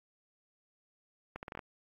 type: accelerating click train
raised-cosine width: 0.5 ms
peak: -26 dBFS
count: 7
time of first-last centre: 1.36-1.592 s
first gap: 69 ms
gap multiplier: 0.76
effects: AAC 64 kbps